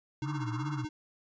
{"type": "tone with vibrato", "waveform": "sine", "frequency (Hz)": 129.9, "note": "C3", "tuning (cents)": -12, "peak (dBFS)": -33, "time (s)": [0.22, 0.85], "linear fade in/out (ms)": 2, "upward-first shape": "sine", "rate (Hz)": 2.6, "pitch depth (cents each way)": 200}
{"type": "tone with tremolo", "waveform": "square", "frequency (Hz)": 306.5, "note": "D#4", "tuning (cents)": -26, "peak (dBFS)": -35, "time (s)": [0.22, 0.89], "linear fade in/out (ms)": 2, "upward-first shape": "sine", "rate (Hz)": 16, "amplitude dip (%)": 80}
{"type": "band-pass noise", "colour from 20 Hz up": "white", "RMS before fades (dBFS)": -45, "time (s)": [0.23, 0.85], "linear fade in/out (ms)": 50, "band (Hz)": [1000, 1300], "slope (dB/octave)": 48}
{"effects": ["resampled to 16000 Hz"]}